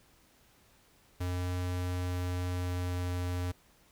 square tone with pitch glide, 89.9 to 89.33 Hz, F#2 to F2, -49 to +40 cents, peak -32 dBFS, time 1.2-3.52 s, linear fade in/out 10 ms, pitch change -11 cents, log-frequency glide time 2.34-3.14 s, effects pink hiss -64 dBFS RMS until 3.91 s

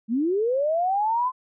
sine linear sweep, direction up, 210 to 1039 Hz, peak -20 dBFS, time 0.08-1.32 s, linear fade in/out 50 ms, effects none

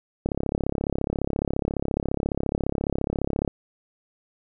click train, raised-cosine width 2 ms, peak -11 dBFS, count 112, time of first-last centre 0.26-3.477 s, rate 34.5 Hz, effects none

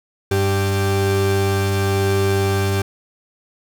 40% pulse tone pair together, 97.75 / 392 Hz, G2 / G4, -4 / 0 cents, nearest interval 2 octaves, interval 2404 cents, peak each -17 / -19 dBFS, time 0.31-2.82 s, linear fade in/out 5 ms, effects none

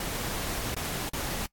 pink noise with dropouts, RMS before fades -33 dBFS, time 0-1.46 s, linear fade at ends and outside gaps 2 ms, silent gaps 0.744-0.765 / 1.092-1.133 s, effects noise-tail reverb RT60 0.1 s tail -23 dB re dry + AAC 64 kbps

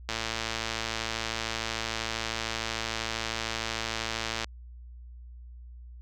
click train, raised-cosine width 0.2 ms, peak -13 dBFS, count 493, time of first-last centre 0.09-4.444 s, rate 113 Hz, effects added 60 Hz sine -43 dBFS peak until 6.01 s

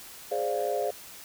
sine chord, D half-diminished seventh, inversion second, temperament equal, 415.3 / 523.3 / 587.3 / 698.5 Hz, Ab4 / C5 / D5 / F5, 0 / 0 / 0 / 0 cents, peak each -31 dBFS, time 0.31-0.91 s, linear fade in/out 10 ms, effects tanh soft clip ceiling -18 dBFS + white hiss -46 dBFS RMS until 1.24 s

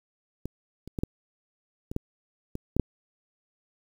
clicks, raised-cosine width 3 ms, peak -20 / -28 / -18 / -13 / -22 / -14 / -20 / -13 / -6 dBFS, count 9, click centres 0.456 / 0.876 / 0.988 / 1.035 / 1.915 / 1.964 / 2.554 / 2.766 / 2.797 s, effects 8-bit

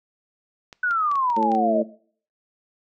clicks, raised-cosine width 0.2 ms, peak -23 dBFS, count 9, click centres 0.728 / 0.91 / 1.115 / 1.156 / 1.301 / 1.365 / 1.428 / 1.518 / 1.55 s
sine exponential sweep, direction down, 1510 to 603 Hz, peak -19 dBFS, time 0.83-1.82 s, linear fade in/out 5 ms
harmonic tone, 110.9 Hz, A2, 14 cents sharp, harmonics 2 / 3 / 4 / 5, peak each -25 / -27 / -28 / -29 dBFS, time 1.36-1.84 s, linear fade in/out 20 ms
effects noise-tail reverb RT60 0.5 s tail -19 dB re dry

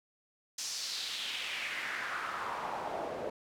pink noise with band-pass filter sweep, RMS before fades -38 dBFS, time 0.58-3.3 s, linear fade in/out 5 ms, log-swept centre 6100 to 520 Hz, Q 2.7, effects none

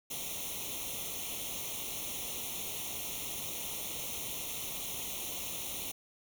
white noise with comb filter, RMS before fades -39 dBFS, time 0.1-5.92 s, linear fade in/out 10 ms, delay 0.31 ms, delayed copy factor +0.9, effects none

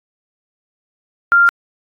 sine tone, 1393 Hz, F6, 5 cents flat, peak -7 dBFS, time 1.32-1.49 s, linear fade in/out 0 ms, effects AAC 48 kbps

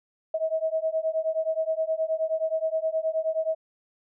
sine beating tone pair, 635 / 644.5 Hz, D#5 / E5, +35 / -39 cents, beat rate 9.5 Hz, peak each -27 dBFS, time 0.34-3.55 s, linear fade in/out 5 ms, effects none

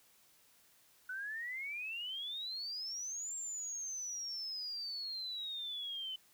sine exponential two-way sweep, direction up then down, 1480 to 7459 to 3022 Hz, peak -39 dBFS, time 1.09-6.16 s, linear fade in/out 5 ms, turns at 3.35 s, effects white hiss -67 dBFS RMS until 6.33 s

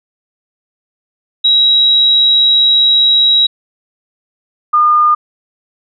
sine tone pair in turn, 3855 / 1214.2 Hz, B7 / D#6, -43 / -43 cents, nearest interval octave + minor sixth, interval 2000 cents, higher first, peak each -6 dBFS, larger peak neither, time 1.44-3.47 / 4.73-5.15 s, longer first, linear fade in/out 10 ms, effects none

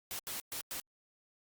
white noise bursts at uneven times, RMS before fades -40 dBFS, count 4, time 0.11-0.19 / 0.27-0.4 / 0.52-0.61 / 0.71-0.8 s, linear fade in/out 0 ms, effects Opus 48 kbps

